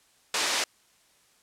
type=band-pass noise; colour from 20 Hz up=white; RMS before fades=-27 dBFS; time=0.34-0.64 s; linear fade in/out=2 ms; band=370 to 6300 Hz; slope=12 dB/octave; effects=white hiss -63 dBFS RMS until 1.42 s + low-pass 10000 Hz 12 dB/octave